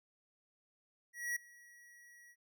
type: tone with ADSR envelope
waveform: square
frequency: 1919 Hz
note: A#6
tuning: 50 cents sharp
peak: -34 dBFS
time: 1.13-2.36 s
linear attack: 230 ms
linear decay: 7 ms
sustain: -24 dB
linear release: 57 ms
effects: none